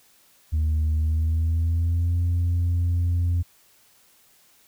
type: tone with pitch glide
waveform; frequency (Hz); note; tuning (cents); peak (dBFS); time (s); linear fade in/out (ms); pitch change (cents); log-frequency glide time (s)
sine; 77.78 to 86.8; D#2 to F2; 0 to -10; -17; 0.52-3.43; 20; +190; 0.96-2.18
effects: tanh soft clip ceiling -18 dBFS + white hiss -58 dBFS RMS until 4.67 s